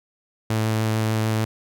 sawtooth tone with vibrato, 110 Hz, A2, in tune, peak -16 dBFS, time 0.5-1.45 s, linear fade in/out 5 ms, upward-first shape sine, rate 6.7 Hz, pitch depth 10 cents each way, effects none

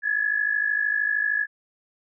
sine tone pair together, 1676 / 1729.1 Hz, G#6 / A6, +15 / -31 cents, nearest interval minor second, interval 54 cents, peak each -23 / -25 dBFS, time 0.02-1.47 s, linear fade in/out 50 ms, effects none

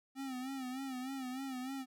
square tone with vibrato, 261.6 Hz, C4, in tune, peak -40 dBFS, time 0.15-1.86 s, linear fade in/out 50 ms, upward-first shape sine, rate 3.3 Hz, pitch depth 74 cents each way, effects none

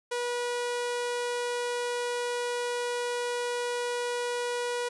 sawtooth tone, 485.1 Hz, B4, 31 cents flat, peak -25 dBFS, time 0.11-4.89 s, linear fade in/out 10 ms, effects resampled to 24000 Hz

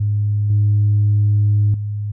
sine tone with level steps, 103.83 Hz, G#2, in tune, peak -14 / -10 / -20 dBFS, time 0-2.12 s, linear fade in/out 10 ms, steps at 0.5 / 1.74 s, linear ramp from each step 2 ms, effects tanh soft clip ceiling -8 dBFS

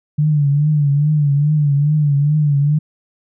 sine tone with vibrato, 146.83 Hz, D3, in tune, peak -11 dBFS, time 0.18-2.79 s, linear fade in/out 10 ms, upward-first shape triangle, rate 2.4 Hz, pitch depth 89 cents each way, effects none

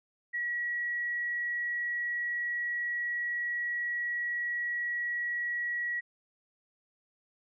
sine tone, 1921 Hz, B6, 48 cents flat, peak -30 dBFS, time 0.33-6.01 s, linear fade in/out 20 ms, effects none

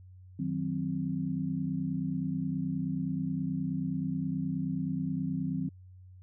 sine chord, C diminished, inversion first, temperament equal, 155.56 / 185 / 261.6 Hz, Eb3 / Gb3 / C4, 0 / 0 / 0 cents, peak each -34 dBFS, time 0.39-5.69 s, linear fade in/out 5 ms, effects added 92 Hz sine -49 dBFS peak until 6.22 s

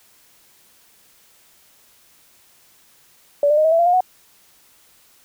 sine tone with pitch steps, 576 / 596.7 / 618.1 / 640.2 / 663.2 / 687 / 711.6 / 737.1 Hz, D5 / D5 / D#5 / D#5 / E5 / F5 / F5 / F#5, -34 / +27 / -12 / +49 / +10 / -29 / +32 / -7 cents, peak -12 dBFS, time 3.43-4.006 s, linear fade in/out 2 ms, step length 72 ms, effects white hiss -54 dBFS RMS until 5.24 s

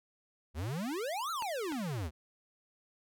square exponential two-way sweep, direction up then down, 69 to 1392 to 69 Hz, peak -35 dBFS, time 0.54-2.11 s, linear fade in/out 50 ms, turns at 1.31 s
clicks, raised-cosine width 0.3 ms, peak -26 dBFS, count 2, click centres 1.423 / 1.722 s
effects none

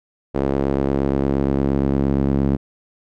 sawtooth tone with band-pass filter sweep, 68.6 Hz, C#2, 17 cents flat, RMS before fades -19 dBFS, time 0.34-2.57 s, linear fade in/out 20 ms, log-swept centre 410 to 240 Hz, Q 1.3, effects none

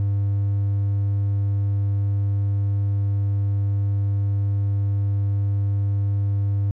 triangle tone, 100.3 Hz, G2, 40 cents sharp, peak -16 dBFS, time 0-6.71 s, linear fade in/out 0 ms, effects tanh soft clip ceiling -12 dBFS

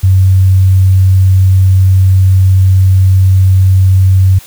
sine tone, 94.4 Hz, F#2, 35 cents sharp, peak -3 dBFS, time 0.03-4.39 s, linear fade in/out 10 ms, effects white hiss -35 dBFS RMS until 4.46 s

